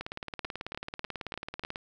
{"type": "two click trains", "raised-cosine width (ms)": 0.3, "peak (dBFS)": [-20, -20], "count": [5, 33], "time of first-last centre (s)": [[0.45, 1.637], [0.01, 1.759]], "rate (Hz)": [3.37, 18.3], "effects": []}